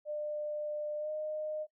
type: tone with pitch glide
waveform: sine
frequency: 599 to 613.7 Hz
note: D5 to D#5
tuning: +34 to -24 cents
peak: -34 dBFS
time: 0.05-1.67 s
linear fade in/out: 50 ms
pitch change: +42 cents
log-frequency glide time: 0.99-1.1 s
effects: noise-tail reverb RT60 0.1 s tail -20 dB re dry

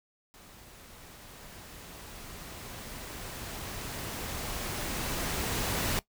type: noise with level ramp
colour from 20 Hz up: pink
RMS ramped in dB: -53 to -30 dBFS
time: 0.34-5.99 s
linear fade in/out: 0 ms
effects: noise-tail reverb RT60 0.1 s tail -19 dB re dry

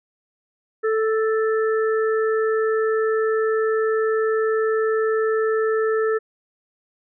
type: harmonic tone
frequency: 440 Hz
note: A4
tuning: in tune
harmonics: 1 / 3 / 4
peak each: -18 / -28 / -30 dBFS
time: 0.83-6.19 s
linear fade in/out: 20 ms
effects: none

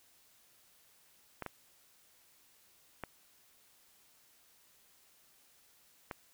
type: clicks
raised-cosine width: 0.5 ms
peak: -24 dBFS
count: 4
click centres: 1.423 / 1.463 / 3.037 / 6.112 s
effects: white hiss -66 dBFS RMS until 6.33 s

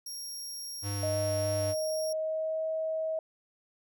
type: tone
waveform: 25% pulse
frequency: 5588 Hz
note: F8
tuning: in tune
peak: -33 dBFS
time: 0.06-2.13 s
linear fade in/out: 5 ms
type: tone with vibrato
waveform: square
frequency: 100.8 Hz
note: G2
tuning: 49 cents sharp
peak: -33 dBFS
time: 0.82-1.75 s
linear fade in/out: 50 ms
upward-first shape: square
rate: 3.2 Hz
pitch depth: 11 cents each way
type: tone with pitch glide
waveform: sine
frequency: 622.3 to 637.6 Hz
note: D#5 to D#5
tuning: 0 to +42 cents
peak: -29 dBFS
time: 1.03-3.19 s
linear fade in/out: 2 ms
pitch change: +42 cents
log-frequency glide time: 1.65-2.65 s
effects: none

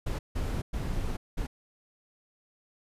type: noise bursts at uneven times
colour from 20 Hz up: brown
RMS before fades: -31 dBFS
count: 4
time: 0.06-0.19 / 0.35-0.62 / 0.73-1.17 / 1.37-1.47 s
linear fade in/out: 10 ms
effects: resampled to 32000 Hz

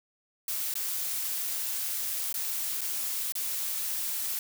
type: noise with dropouts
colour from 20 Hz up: blue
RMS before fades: -32 dBFS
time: 0.48-4.39 s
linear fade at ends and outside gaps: 2 ms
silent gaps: 0.74-0.754 / 2.327-2.341 / 2.809-2.815 / 3.322-3.353 s
effects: none

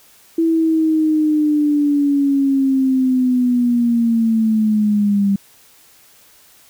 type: linear sweep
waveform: sine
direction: down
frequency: 330 to 196.8 Hz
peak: -12 dBFS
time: 0.38-5.36 s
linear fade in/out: 5 ms
effects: white hiss -49 dBFS RMS until 6.69 s

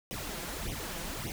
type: noise with flanger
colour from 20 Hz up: pink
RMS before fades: -38 dBFS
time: 0.11-1.32 s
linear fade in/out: 0 ms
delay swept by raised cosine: 0.32 to 6.02 ms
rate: 1.7 Hz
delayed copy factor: +1
effects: none

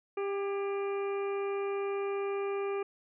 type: harmonic tone with a mistuned harmonic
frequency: 397.5 Hz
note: G4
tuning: 24 cents sharp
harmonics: 1 / 2 / 3 / 4 / 5 / 6 / 7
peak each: -31 / -43 / -42 / -53 / -55 / -46 / -56 dBFS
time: 0.17-2.83 s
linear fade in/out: 5 ms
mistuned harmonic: 4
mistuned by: +55 cents
effects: none

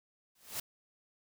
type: noise with exponential growth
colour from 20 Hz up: white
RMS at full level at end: -34 dBFS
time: 0.35-0.6 s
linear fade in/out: 5 ms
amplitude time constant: 54 ms
effects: none

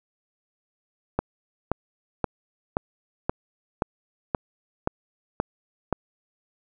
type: click train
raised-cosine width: 1 ms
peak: -8 dBFS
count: 10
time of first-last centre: 1.19-5.927 s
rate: 1.9 Hz
effects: none

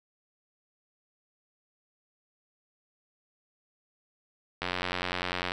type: click train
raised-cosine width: 0.3 ms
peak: -14 dBFS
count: 82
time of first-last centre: 4.62-5.519 s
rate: 90.1 Hz
effects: none

